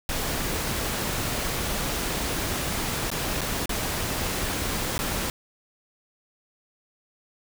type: noise with dropouts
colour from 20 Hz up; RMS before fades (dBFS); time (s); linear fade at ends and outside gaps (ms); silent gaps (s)
pink; -28; 0.09-5.3; 1; 3.103-3.115 / 3.409-3.415 / 3.658-3.693 / 4.98-4.99
effects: none